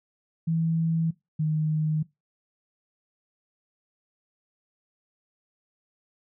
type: tone pair in turn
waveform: sine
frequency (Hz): 163.5 / 154.95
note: E3 / D#3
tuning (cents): -14 / -7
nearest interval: minor second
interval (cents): 93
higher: first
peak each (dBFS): -22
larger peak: neither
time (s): 0.47-1.11 / 1.39-2.03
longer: neither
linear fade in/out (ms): 10
effects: noise-tail reverb RT60 0.2 s tail -20 dB re dry